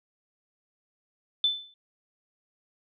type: tone with exponential decay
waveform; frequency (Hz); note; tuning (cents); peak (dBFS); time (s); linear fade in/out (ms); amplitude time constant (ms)
sine; 3520; A7; 0; -18; 1.44-1.74; 2; 64
effects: none